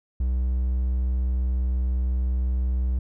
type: tone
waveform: triangle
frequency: 62.9 Hz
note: B1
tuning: 32 cents sharp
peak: -19 dBFS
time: 0.2-2.99 s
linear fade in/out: 5 ms
effects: none